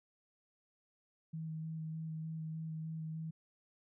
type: tone with vibrato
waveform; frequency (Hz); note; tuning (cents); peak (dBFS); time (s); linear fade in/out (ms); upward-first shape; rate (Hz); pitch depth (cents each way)
sine; 159.4; D#3; +42; -39; 1.33-3.31; 10; square; 3.3; 11
effects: none